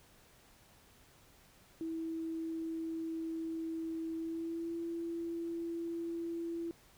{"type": "tone with pitch glide", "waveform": "sine", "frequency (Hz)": [325.7, 335.8], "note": ["E4", "E4"], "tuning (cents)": [-21, 32], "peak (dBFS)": -36, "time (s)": [1.81, 6.71], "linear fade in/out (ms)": 0, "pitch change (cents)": 53, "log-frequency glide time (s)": [4.17, 4.77], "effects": ["pink hiss -63 dBFS RMS until 6.97 s"]}